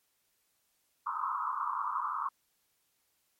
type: band-pass noise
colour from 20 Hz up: white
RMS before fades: -34 dBFS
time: 1.06-2.29 s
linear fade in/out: 10 ms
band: 940 to 1300 Hz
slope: 96 dB/octave
effects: white hiss -75 dBFS RMS until 3.39 s + MP3 64 kbps